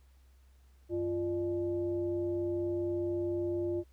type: tone with frequency modulation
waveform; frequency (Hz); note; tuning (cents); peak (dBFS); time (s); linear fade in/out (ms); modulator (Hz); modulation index
sine; 347.4; F4; -9; -30; 0.89-3.84; 50; 253; 0.58
effects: added 65 Hz sine -58 dBFS peak until 3.92 s + pink hiss -72 dBFS RMS until 3.92 s